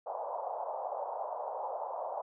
pink band-pass noise, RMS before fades -38 dBFS, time 0.06-2.22 s, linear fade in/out 10 ms, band 550 to 960 Hz, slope 48 dB/octave, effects none

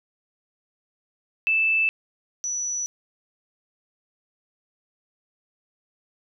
sine tone pair in turn, 2637 / 5920 Hz, E7 / F#8, 0 / 0 cents, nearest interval octave + major second, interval 1400 cents, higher second, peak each -18 / -25 dBFS, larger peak first, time 1.47-1.89 / 2.44-2.86 s, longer neither, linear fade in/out 0 ms, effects none

